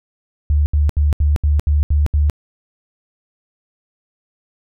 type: tone bursts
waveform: sine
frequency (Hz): 73.7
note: D2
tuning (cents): +7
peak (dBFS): -11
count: 8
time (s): 0.5-2.298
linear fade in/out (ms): 0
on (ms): 160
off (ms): 74
effects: none